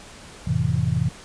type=chord; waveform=sine; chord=F major seventh; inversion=none; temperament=just; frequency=87.31 / 109.13 / 130.96 / 163.7 Hz; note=F2 / A2 / C3 / E3; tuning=0 / -14 / +2 / -12 cents; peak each=-27 / -25 / -23 / -24 dBFS; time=0.47-1.09 s; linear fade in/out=5 ms; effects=pink hiss -43 dBFS RMS until 1.24 s + resampled to 22050 Hz